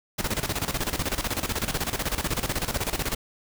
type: noise with tremolo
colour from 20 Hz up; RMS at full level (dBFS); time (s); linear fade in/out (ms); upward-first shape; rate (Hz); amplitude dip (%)
pink; -26; 0.18-3.15; 10; square; 16; 75
effects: none